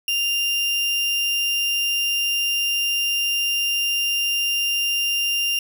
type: tone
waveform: 35% pulse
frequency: 2794 Hz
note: F7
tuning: in tune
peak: -18 dBFS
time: 0.08-5.59 s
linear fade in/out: 2 ms
effects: 8-bit